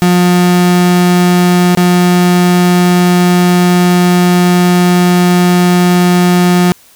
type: tone with dropouts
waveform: 35% pulse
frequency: 178.1 Hz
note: F3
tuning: 34 cents sharp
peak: -4 dBFS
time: 0.02-6.72 s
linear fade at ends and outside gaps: 0 ms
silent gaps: 1.75-1.773 s
effects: white hiss -43 dBFS RMS until 6.95 s